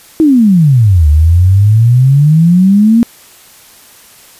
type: exponential two-way sweep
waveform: sine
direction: down then up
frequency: 329.6 to 73 to 238.1 Hz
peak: -3 dBFS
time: 0.2-3.03 s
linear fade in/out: 0 ms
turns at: 1.08 s
effects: white hiss -39 dBFS RMS until 4.39 s + resampled to 32000 Hz